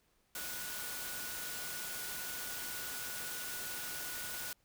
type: tone in noise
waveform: sine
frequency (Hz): 1464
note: F#6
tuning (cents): -19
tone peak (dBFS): -48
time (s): 0.35-4.53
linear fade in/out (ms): 2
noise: white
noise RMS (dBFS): -42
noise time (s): 0.35-4.53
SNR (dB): -9
effects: pink hiss -74 dBFS RMS until 4.64 s